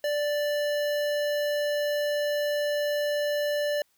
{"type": "tone with notch filter", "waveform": "square", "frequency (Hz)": 587, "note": "D5", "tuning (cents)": -1, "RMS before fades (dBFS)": -27, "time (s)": [0.04, 3.82], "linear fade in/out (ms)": 2, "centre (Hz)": 8300, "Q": 1.3, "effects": ["white hiss -69 dBFS RMS until 3.97 s"]}